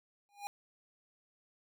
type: tone with exponential growth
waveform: square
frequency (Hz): 813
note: G#5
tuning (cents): -37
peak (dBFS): -36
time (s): 0.29-0.47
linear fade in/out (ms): 0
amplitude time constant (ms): 38
effects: none